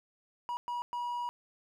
triangle tone bursts at uneven times, 965 Hz, B5, 40 cents flat, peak -31 dBFS, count 3, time 0.49-0.57 / 0.68-0.82 / 0.93-1.29 s, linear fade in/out 0 ms, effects none

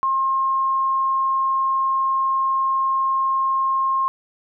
sine tone, 1068 Hz, C6, 35 cents sharp, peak -17 dBFS, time 0.03-4.08 s, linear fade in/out 0 ms, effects none

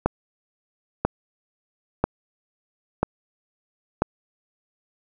click train, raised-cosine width 1 ms, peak -4 dBFS, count 5, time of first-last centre 0.06-4.02 s, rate 1.01 Hz, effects none

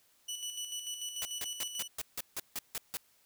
20% pulse tone with tremolo, 2960 Hz, F#7, in tune, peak -31 dBFS, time 0.28-1.88 s, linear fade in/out 10 ms, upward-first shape square, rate 6.8 Hz, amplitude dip 50%
white noise bursts, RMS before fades -37 dBFS, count 10, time 1.22-2.97 s, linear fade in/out 0 ms, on 31 ms, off 160 ms
effects white hiss -68 dBFS RMS until 3.25 s

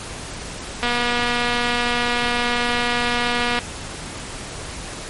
click train, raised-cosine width 0.3 ms, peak -5 dBFS, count 666, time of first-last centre 0.83-3.589 s, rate 241 Hz, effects pink hiss -32 dBFS RMS until 5.09 s + MP3 48 kbps

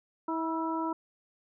harmonic tone with a mistuned harmonic, 323.6 Hz, E4, 32 cents flat, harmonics 1 / 2 / 3 / 4, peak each -32 / -40 / -33 / -39 dBFS, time 0.28-0.93 s, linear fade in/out 5 ms, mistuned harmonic 4, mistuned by +39 cents, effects none

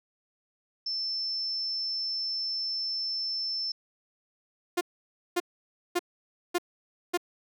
sine tone, 5310 Hz, E8, 12 cents sharp, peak -29 dBFS, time 0.86-3.72 s, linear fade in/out 5 ms
sawtooth tone bursts, 352.6 Hz, F4, 17 cents sharp, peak -20 dBFS, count 5, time 4.77-7.175 s, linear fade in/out 10 ms, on 41 ms, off 550 ms
effects none

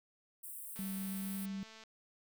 white high-pass noise, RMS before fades -47 dBFS, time 0.43-1.46 s, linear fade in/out 10 ms, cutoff 8100 Hz, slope 96 dB/octave
click train, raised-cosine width 0.2 ms, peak -38 dBFS, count 239, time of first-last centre 0.76-1.837 s, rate 221 Hz
sine tone with pitch glide, 193.7 to 195.61 Hz, G3 to G3, -20 to -3 cents, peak -38 dBFS, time 0.79-1.63 s, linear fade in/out 0 ms, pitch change +17 cents, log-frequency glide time 1.12-1.37 s
effects none

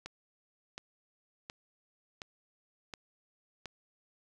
click train, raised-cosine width 0.2 ms, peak -24 dBFS, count 6, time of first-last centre 0.06-3.657 s, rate 1.39 Hz, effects none

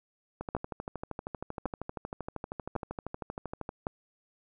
two click trains, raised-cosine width 1 ms, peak -22 / -17 dBFS, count 43 / 4, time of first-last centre 0.41-3.691 / 0.55-3.869 s, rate 12.8 / 0.904 Hz, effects none

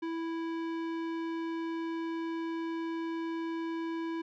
sine tone with tanh clipping, 329.7 Hz, E4, in tune, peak -35 dBFS, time 0.02-4.22 s, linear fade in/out 10 ms, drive 17 dB, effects none

